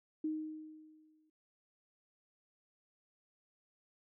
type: tone with exponential decay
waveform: sine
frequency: 311.1 Hz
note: D#4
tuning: in tune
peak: -32 dBFS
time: 0.24-1.3 s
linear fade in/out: 5 ms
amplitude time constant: 230 ms
effects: none